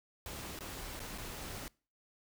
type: noise with dropouts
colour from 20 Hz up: pink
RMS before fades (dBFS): -44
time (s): 0.26-1.68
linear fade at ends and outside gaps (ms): 1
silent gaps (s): 0.59-0.607 / 0.994-1.001 / 1.178-1.182
effects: noise-tail reverb RT60 0.4 s tail -25 dB re dry